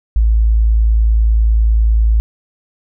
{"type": "tone", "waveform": "sine", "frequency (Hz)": 55, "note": "A1", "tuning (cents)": 0, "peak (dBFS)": -8, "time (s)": [0.16, 2.2], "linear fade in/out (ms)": 0, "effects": []}